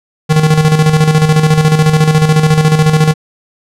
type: tone with tremolo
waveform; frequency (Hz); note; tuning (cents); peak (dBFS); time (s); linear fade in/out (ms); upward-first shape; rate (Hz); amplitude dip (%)
square; 155.56; D#3; 0; -5; 0.29-3.14; 20; square; 14; 55
effects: low-pass 10000 Hz 12 dB/octave